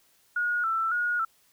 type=tone with vibrato; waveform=sine; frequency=1386 Hz; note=F6; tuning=14 cents flat; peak=-24 dBFS; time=0.36-1.25 s; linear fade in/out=5 ms; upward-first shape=square; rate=1.8 Hz; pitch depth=69 cents each way; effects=white hiss -64 dBFS RMS until 1.52 s